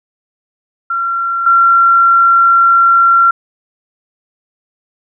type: tone pair in turn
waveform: sine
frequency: 1368 / 1368 Hz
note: F6 / F6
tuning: -36 / -36 cents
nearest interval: unison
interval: 0 cents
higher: neither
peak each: -13 / -5 dBFS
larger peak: second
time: 0.9-1.46 / 1.46-3.31 s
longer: second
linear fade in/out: 5 ms
effects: none